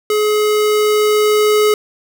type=tone with level ramp; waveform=square; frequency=423.3 Hz; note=G#4; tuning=33 cents sharp; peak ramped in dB=-13 to -10 dBFS; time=0.1-1.74 s; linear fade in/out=2 ms; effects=none